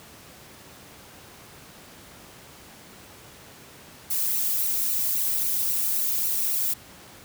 violet noise with flanger, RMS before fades -25 dBFS, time 4.1-6.74 s, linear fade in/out 10 ms, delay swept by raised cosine 0.58 to 1.88 ms, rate 3.7 Hz, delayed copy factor -0.75, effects pink hiss -47 dBFS RMS until 7.24 s + high-pass 80 Hz 12 dB/octave

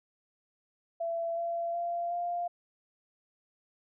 sine tone with pitch steps, 671 / 680 / 689.1 / 698.3 Hz, E5 / F5 / F5 / F5, +31 / -46 / -23 / 0 cents, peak -30 dBFS, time 1-2.48 s, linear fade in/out 10 ms, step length 370 ms, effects none

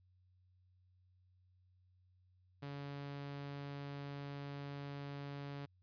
sawtooth tone, 141.7 Hz, C#3, 38 cents sharp, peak -40 dBFS, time 2.62-5.66 s, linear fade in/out 10 ms, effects added 91 Hz sine -68 dBFS peak until 5.82 s + resampled to 11025 Hz

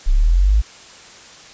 sine linear sweep, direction up, 30.87 to 55.4 Hz, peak -10 dBFS, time 0.06-0.62 s, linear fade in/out 20 ms, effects white hiss -41 dBFS RMS until 1.53 s + resampled to 16000 Hz

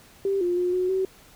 sine tone with pitch steps, 392.7 / 352.6 / 358 / 365.9 / 379.1 Hz, G4 / F4 / F4 / F#4 / F#4, +3 / +17 / +43 / -19 / +42 cents, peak -21 dBFS, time 0.25-1.05 s, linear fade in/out 2 ms, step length 160 ms, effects pink hiss -52 dBFS RMS until 1.35 s

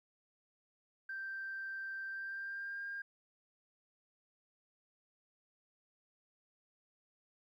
sine tone with pitch glide, 1568 to 1606.5 Hz, G6 to G6, 0 to +42 cents, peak -39 dBFS, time 1.09-3.02 s, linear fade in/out 5 ms, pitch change +42 cents, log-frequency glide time 2.08-2.84 s, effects tanh soft clip ceiling -35 dBFS + 13-bit

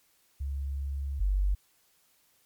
sine tone pair in turn, 69.3 / 48.22 Hz, C#2 / G1, 0 / -28 cents, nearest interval tritone, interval 628 cents, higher first, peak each -30 / -23 dBFS, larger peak second, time 0.4-1.2 / 1.2-1.55 s, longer first, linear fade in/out 10 ms, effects white hiss -67 dBFS RMS until 2.45 s + MP3 96 kbps

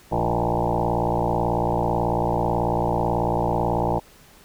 sine tone with frequency modulation, 482.1 Hz, B4, 42 cents flat, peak -19 dBFS, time 0.11-4 s, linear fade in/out 20 ms, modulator 58.2 Hz, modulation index 7.4, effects pink hiss -51 dBFS RMS until 4.44 s

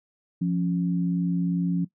sine tone pair together, 174.61 / 277.2 Hz, F3 / C#4, 0 / 0 cents, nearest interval minor sixth, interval 800 cents, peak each -22 / -29 dBFS, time 0.41-1.85 s, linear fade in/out 10 ms, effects noise-tail reverb RT60 0.1 s tail -17 dB re dry

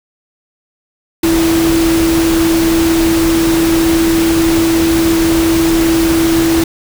sine tone in noise, 329.4 Hz, E4, 1 cent flat, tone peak -9 dBFS, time 1.23-6.64 s, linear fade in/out 5 ms, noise pink, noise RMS -18 dBFS, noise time 1.23-6.64 s, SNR +6 dB, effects none

